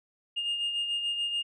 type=beating tone pair; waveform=sine; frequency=2830 / 2836.9 Hz; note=F7 / F7; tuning=+22 / +26 cents; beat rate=6.9 Hz; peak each=-27 / -36 dBFS; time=0.36-1.43 s; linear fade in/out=20 ms; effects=tanh soft clip ceiling -25 dBFS